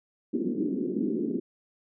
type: band-pass noise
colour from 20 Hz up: pink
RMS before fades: -29 dBFS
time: 0.33-1.4 s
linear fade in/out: 10 ms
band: 200 to 390 Hz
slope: 48 dB/octave
effects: none